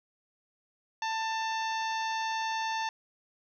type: harmonic tone with a mistuned harmonic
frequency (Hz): 890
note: A5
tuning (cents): +20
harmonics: 1 / 2 / 3 / 4 / 5 / 6 / 7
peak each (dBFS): -31 / -37 / -41 / -43 / -45 / -47 / -48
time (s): 1.02-2.89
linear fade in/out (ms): 2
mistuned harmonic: 6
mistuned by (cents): +35
effects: 11-bit